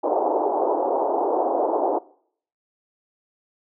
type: band-pass noise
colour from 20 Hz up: white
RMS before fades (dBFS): -22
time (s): 0.03-1.99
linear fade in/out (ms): 10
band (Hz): 310 to 880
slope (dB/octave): 48
effects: noise-tail reverb RT60 0.6 s tail -22 dB re dry